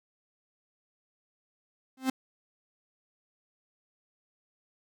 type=tone with exponential growth; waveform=45% pulse; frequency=261.6 Hz; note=C4; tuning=in tune; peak=-22 dBFS; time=1.97-2.1 s; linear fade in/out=5 ms; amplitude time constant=28 ms; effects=none